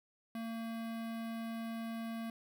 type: tone with notch filter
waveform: square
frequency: 227.5 Hz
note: A#3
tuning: 42 cents flat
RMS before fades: -41 dBFS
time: 0.35-2.3 s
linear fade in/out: 2 ms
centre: 6800 Hz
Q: 0.93
effects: none